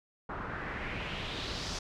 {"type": "noise with low-pass filter sweep", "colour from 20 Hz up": "pink", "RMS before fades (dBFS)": -38, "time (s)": [0.29, 1.79], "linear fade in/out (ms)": 5, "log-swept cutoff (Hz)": [1200, 5700], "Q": 2.6, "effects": []}